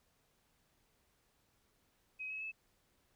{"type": "tone with pitch steps", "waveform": "sine", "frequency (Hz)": [2531, 2569, 2608], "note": ["D#7", "E7", "E7"], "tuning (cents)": [29, -45, -19], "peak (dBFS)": -40, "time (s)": [2.19, 2.52], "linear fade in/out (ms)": 20, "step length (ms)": 110, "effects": ["pink hiss -75 dBFS RMS until 3.15 s"]}